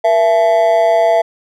triangle tone with amplitude modulation, 668 Hz, E5, 23 cents sharp, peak -3 dBFS, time 0.04-1.22 s, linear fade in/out 10 ms, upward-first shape sine, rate 194 Hz, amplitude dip 80%, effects none

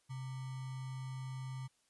sine tone with sample-and-hold, 130.81 Hz, C3, in tune, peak -40 dBFS, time 0.09-1.68 s, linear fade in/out 20 ms, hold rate 1050 Hz, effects white hiss -75 dBFS RMS until 1.89 s + resampled to 24000 Hz

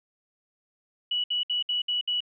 sine tone bursts, 2941 Hz, F#7, 11 cents flat, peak -24 dBFS, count 6, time 1.11-2.205 s, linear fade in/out 5 ms, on 130 ms, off 63 ms, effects none

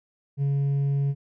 triangle tone with hard clipping, 140 Hz, C#3, 18 cents sharp, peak -20 dBFS, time 0.37-1.15 s, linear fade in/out 50 ms, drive 1 dB, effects none

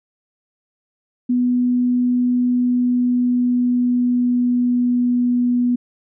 sine tone with pitch glide, 246.9 to 244.6 Hz, B3 to B3, 0 to -16 cents, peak -14 dBFS, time 1.29-5.76 s, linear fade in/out 10 ms, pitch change -16 cents, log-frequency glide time 2.53-5.49 s, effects none

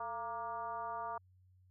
sine tone with frequency modulation, 932.3 Hz, A#5, in tune, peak -38 dBFS, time 0-1.18 s, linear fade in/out 5 ms, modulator 244 Hz, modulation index 1.3, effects added 92 Hz sine -63 dBFS peak until 1.7 s

